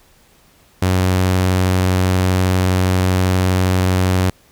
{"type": "tone with vibrato", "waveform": "sawtooth", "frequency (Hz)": 92.5, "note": "F#2", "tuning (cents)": 0, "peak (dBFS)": -9, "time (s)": [0.82, 4.3], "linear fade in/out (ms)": 5, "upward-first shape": "triangle", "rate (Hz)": 19, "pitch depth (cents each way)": 21, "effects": ["pink hiss -52 dBFS RMS until 4.51 s"]}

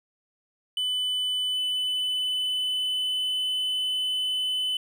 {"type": "tone with pitch glide", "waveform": "triangle", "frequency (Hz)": [3000, 3017], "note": ["F#7", "F#7"], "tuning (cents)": [23, 33], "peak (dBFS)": -23, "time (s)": [0.77, 4.77], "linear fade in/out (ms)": 2, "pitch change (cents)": 10, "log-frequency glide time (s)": [1.46, 3.49], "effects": []}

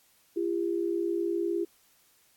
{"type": "tone pair together", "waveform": "sine", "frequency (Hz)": [341, 400.8], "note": ["F4", "G4"], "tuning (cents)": [-41, 38], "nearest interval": "minor third", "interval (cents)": 279, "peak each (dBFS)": [-28, -31], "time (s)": [0.36, 1.65], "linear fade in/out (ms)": 10, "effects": ["white hiss -64 dBFS RMS until 2.36 s", "AAC 64 kbps"]}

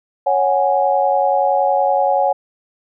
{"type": "chord", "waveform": "sine", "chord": "C# suspended fourth", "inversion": "none", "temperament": "equal", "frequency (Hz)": [554.4, 740, 830.6], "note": ["C#5", "F#5", "G#5"], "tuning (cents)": [0, 0, 0], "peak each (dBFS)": -17, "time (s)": [0.26, 2.33], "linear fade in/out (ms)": 10, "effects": []}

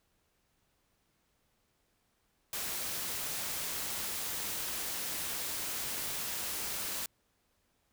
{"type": "noise", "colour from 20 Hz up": "white", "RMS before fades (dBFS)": -37, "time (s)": [2.53, 7.06], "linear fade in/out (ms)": 2, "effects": ["pink hiss -75 dBFS RMS until 7.92 s"]}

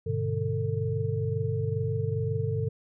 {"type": "tone cluster", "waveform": "sine", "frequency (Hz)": [101.9, 124.1, 149.3, 447.8], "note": ["G#2", "B2", "D3", "A4"], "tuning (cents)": [-32, 9, 29, 30], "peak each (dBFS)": [-30, -31, -33, -32], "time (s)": [0.06, 2.69], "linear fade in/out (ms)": 10, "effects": []}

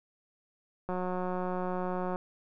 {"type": "click train", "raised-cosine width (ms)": 1, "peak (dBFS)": -21, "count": 232, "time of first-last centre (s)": [0.89, 2.159], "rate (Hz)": 182, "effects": []}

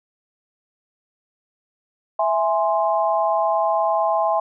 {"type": "chord", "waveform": "sine", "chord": "E augmented", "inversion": "none", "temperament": "equal", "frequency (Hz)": [659.3, 830.6, 1046.5], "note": ["E5", "G#5", "B#5"], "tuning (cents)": [0, 0, 0], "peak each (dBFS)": [-20, -21, -23], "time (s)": [2.19, 4.4], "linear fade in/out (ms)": 5, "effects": []}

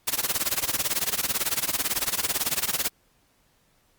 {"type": "noise with tremolo", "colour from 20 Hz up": "white", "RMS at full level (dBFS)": -23, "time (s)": [0.07, 2.89], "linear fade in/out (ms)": 10, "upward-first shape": "sine", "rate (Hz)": 18, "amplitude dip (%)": 90, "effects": ["pink hiss -65 dBFS RMS until 3.98 s", "Opus 48 kbps"]}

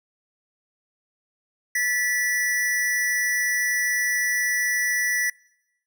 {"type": "tone pair together", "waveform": "square", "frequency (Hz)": [1742.7, 1956], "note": ["A6", "B6"], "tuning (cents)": [-17, -17], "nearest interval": "major second", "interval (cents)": 200, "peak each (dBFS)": [-31, -22], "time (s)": [1.75, 5.3], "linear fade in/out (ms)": 5, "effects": ["noise-tail reverb RT60 0.9 s tail -26 dB re dry"]}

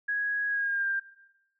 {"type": "tone with pitch glide", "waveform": "sine", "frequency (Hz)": [1660, 1590.5], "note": ["G#6", "G6"], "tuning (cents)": [-1, 25], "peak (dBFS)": -26, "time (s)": [0.08, 1], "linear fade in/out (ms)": 10, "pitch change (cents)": -74, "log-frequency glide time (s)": [0.48, 0.88], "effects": ["noise-tail reverb RT60 0.9 s tail -18 dB re dry"]}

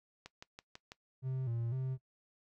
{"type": "click train", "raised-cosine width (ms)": 0.2, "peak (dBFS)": -30, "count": 5, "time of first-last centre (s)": [0.26, 0.919], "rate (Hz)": 6.07}
{"type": "tone with vibrato", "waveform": "triangle", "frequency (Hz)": 123.47, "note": "B2", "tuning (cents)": 0, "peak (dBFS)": -32, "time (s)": [1.22, 1.98], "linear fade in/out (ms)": 50, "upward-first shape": "square", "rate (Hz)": 2, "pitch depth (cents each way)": 100}
{"effects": ["noise-tail reverb RT60 0.1 s tail -19 dB re dry"]}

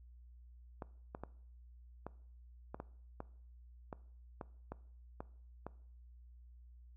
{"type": "clicks", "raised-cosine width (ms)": 1, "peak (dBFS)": -29, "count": 12, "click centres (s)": [0.822, 1.149, 1.236, 2.066, 2.745, 2.801, 3.204, 3.928, 4.412, 4.72, 5.205, 5.666], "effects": ["noise-tail reverb RT60 0.6 s tail -20 dB re dry", "added 60 Hz sine -55 dBFS peak until 6.96 s"]}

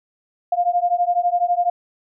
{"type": "beating tone pair", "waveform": "sine", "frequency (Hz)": [698.5, 710.5], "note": ["F5", "F5"], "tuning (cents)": [0, 30], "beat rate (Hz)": 12, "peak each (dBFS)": -19, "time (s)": [0.52, 1.7], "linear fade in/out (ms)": 5, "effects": []}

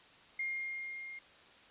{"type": "tone with level ramp", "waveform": "sine", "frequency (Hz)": 2125, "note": "C7", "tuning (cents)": 26, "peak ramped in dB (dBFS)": [-33, -44], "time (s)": [0.39, 1.19], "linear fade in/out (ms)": 5, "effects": ["white hiss -59 dBFS RMS until 1.7 s", "resampled to 8000 Hz"]}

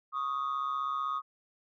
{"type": "tone pair together", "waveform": "sine", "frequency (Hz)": [1108.7, 1244.5], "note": ["C#6", "D#6"], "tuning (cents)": [0, 0], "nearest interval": "major second", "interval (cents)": 200, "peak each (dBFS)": [-33, -30], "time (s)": [0.12, 1.22], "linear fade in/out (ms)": 50, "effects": ["tanh soft clip ceiling -27 dBFS"]}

